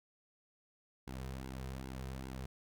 sawtooth tone with flanger, 65.41 Hz, C2, in tune, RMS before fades -44 dBFS, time 1.07-2.46 s, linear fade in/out 5 ms, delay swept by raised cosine 1.6 to 3.6 ms, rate 2.5 Hz, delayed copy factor -0.7, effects none

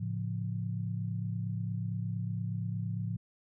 sine chord, A augmented, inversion none, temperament equal, 110 / 138.59 / 174.61 Hz, A2 / C#3 / E#3, 0 / 0 / 0 cents, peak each -34 / -40 / -37 dBFS, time 0-3.17 s, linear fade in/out 10 ms, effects none

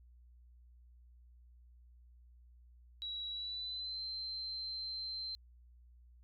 sine tone with pitch glide, 3891 to 4113 Hz, B7 to C8, -27 to -30 cents, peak -39 dBFS, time 3.02-5.35 s, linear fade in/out 0 ms, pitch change +97 cents, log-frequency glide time 3.31-4.02 s, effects added 60 Hz sine -58 dBFS peak until 6.23 s

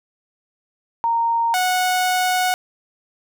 sine / sawtooth tone pair in turn, 926 / 735 Hz, A#5 / F#5, -12 / -12 cents, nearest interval major third, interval 400 cents, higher first, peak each -16 / -13 dBFS, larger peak second, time 1.04-1.54 / 1.54-2.54 s, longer second, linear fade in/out 0 ms, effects none

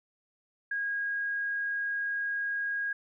sine tone, 1637 Hz, G#6, 25 cents flat, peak -29 dBFS, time 0.71-2.93 s, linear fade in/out 5 ms, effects none

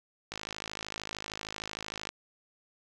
click train, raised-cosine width 0.2 ms, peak -19 dBFS, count 95, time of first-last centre 0.32-2.09 s, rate 53.1 Hz, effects none

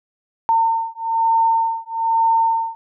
sine beating tone pair, 907 / 908.1 Hz, A#5 / A#5, -48 / -46 cents, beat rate 1.1 Hz, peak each -18 dBFS, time 0.49-2.75 s, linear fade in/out 0 ms, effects none

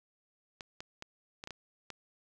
clicks, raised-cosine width 0.2 ms, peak -25 dBFS, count 7, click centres 0.608 / 0.805 / 1.024 / 1.439 / 1.474 / 1.507 / 1.903 s, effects none

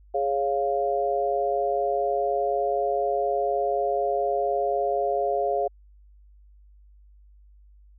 sine chord, Db major, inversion second, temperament equal, 415.3 / 554.4 / 698.5 Hz, Ab4 / Db5 / F5, 0 / 0 / 0 cents, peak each -27 / -27 / -25 dBFS, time 0.14-5.68 s, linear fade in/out 10 ms, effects added 50 Hz sine -50 dBFS peak until 7.98 s

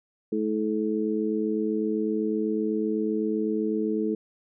harmonic tone, 107.9 Hz, A2, 33 cents flat, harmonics 2 / 3 / 4, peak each -28 / -28 / -28 dBFS, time 0.32-4.15 s, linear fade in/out 5 ms, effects none

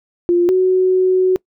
sine tone pair in turn, 349.2 / 371.4 Hz, F4 / F#4, 0 / +7 cents, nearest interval minor second, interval 107 cents, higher second, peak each -10 / -10 dBFS, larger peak neither, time 0.29-0.49 / 0.49-1.36 s, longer second, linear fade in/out 0 ms, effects noise-tail reverb RT60 0.1 s tail -24 dB re dry

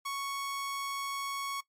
sawtooth tone, 1108.7 Hz, C#6, in tune, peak -30 dBFS, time 0.05-1.61 s, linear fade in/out 10 ms, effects noise-tail reverb RT60 0.1 s tail -19 dB re dry + MP3 64 kbps

